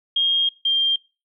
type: tone pair in turn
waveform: sine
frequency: 3236 / 3190 Hz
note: G#7 / G7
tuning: -46 / +30 cents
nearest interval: unison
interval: 24 cents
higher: first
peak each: -16 dBFS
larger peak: neither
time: 0.16-0.49 / 0.65-0.96 s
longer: first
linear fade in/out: 5 ms
effects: noise-tail reverb RT60 0.3 s tail -21 dB re dry